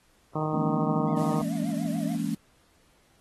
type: harmonic tone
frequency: 154.8 Hz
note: D#3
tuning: 9 cents flat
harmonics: 1 / 2 / 3 / 4 / 5 / 6 / 7 / 8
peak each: -30 / -33 / -35 / -36 / -37 / -38 / -38 / -39 dBFS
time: 0.35-1.42 s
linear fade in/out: 5 ms
type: chord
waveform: sine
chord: A# half-diminished seventh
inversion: second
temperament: just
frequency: 167.82 / 209.8 / 233.1 / 279.7 Hz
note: E3 / G#3 / A#3 / C#4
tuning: +31 / +18 / 0 / +16 cents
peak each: -32 dBFS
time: 0.53-2.35 s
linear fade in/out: 5 ms
type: tone with vibrato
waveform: triangle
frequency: 651 Hz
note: E5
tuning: 22 cents flat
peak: -37 dBFS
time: 1.07-2.15 s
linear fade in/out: 2 ms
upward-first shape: triangle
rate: 6.9 Hz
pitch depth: 200 cents each way
type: noise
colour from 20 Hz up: white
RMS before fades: -47 dBFS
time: 1.17-2.35 s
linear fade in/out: 5 ms
effects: pink hiss -64 dBFS RMS until 3.2 s + AAC 32 kbps